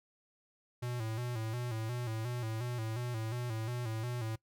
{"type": "tone with vibrato", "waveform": "square", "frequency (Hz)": 116.54, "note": "A#2", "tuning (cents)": 0, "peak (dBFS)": -36, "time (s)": [0.82, 4.36], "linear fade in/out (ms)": 10, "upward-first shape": "square", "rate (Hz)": 2.8, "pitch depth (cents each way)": 85, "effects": ["noise-tail reverb RT60 0.1 s tail -21 dB re dry"]}